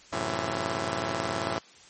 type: chord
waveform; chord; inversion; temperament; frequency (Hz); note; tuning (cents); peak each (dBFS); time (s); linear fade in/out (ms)
5% pulse; F# half-diminished seventh; none; just; 92.5 / 111 / 133.2 / 166.5; F#2 / A2 / C3 / E3; 0 / +16 / +31 / +18; -24; 0.12-1.59; 10
effects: white hiss -53 dBFS RMS until 1.89 s + MP3 32 kbps

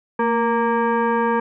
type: tone with frequency modulation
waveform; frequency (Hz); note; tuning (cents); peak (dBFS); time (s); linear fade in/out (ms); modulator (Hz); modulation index
sine; 228; A#3; -38; -16; 0.19-1.4; 5; 698; 1.6
effects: none

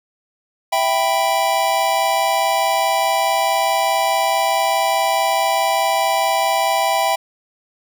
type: chord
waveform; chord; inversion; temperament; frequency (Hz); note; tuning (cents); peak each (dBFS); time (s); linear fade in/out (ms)
square; E minor; none; equal; 659.3 / 784 / 987.8; E5 / G5 / B5; 0 / 0 / 0; -21 / -19 / -22; 0.72-7.16; 10
effects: none

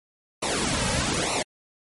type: noise with flanger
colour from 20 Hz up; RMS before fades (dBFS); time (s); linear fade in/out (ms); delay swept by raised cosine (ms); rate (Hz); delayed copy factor
pink; -25; 0.42-1.43; 10; 0.6 to 2.9; 1.1; -0.95
effects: MP3 48 kbps

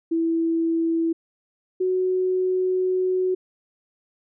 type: tone pair in turn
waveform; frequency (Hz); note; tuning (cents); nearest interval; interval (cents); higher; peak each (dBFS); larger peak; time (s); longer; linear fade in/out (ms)
sine; 329.6 / 370; E4 / F#4; 0 / 0; major second; 200; second; -19; neither; 0.11-1.13 / 1.8-3.35; second; 10
effects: none

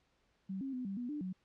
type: tone with pitch steps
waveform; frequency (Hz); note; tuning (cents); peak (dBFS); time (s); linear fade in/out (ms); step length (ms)
sine; 191.4 / 269.6 / 252.4 / 195.7 / 243.8 / 296.7 / 185.3; G3 / C#4 / B3 / G3 / B3 / D4 / F#3; -41 / -48 / +38 / -3 / -22 / +18 / +3; -37; 0.49-1.33; 10; 120
effects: pink hiss -75 dBFS RMS until 1.44 s + low-pass 5000 Hz 12 dB/octave

